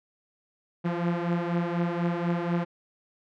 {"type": "beating tone pair", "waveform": "sawtooth", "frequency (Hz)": [171.1, 175.2], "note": ["F3", "F3"], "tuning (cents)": [-35, 6], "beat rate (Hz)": 4.1, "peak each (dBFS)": [-23, -26], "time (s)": [0.84, 2.65], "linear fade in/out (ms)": 20, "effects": ["low-pass 2000 Hz 12 dB/octave"]}